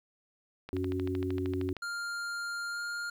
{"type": "click train", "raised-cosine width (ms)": 0.3, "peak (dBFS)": -26, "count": 15, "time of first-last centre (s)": [0.69, 1.767], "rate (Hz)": 13}
{"type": "harmonic tone", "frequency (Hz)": 92.5, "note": "F#2", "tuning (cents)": 0, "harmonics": [1, 3, 4], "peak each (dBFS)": [-35, -34, -34], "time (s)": [0.73, 1.73], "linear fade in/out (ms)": 0}
{"type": "tone with pitch glide", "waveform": "square", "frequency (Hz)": [1400, 1409.7], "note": ["F6", "F6"], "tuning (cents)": [4, 16], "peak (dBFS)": -35, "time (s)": [1.82, 3.1], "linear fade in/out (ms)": 5, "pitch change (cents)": 12, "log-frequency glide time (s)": [2.71, 2.79]}
{"effects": ["low-pass 9000 Hz 12 dB/octave", "10-bit"]}